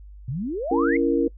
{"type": "exponential sweep", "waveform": "sine", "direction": "up", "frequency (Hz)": [116.54, 2217], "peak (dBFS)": -25, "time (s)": [0.28, 0.97], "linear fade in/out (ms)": 5}
{"type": "chord", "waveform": "sine", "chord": "A# diminished", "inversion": "first", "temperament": "just", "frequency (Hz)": [279.7, 335.6, 466.2], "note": ["C#4", "E4", "A#4"], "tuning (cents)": [16, 31, 0], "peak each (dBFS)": -22, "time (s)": [0.71, 1.28], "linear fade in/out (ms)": 5}
{"effects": ["noise-tail reverb RT60 0.1 s tail -23 dB re dry", "added 50 Hz sine -40 dBFS peak until 1.37 s"]}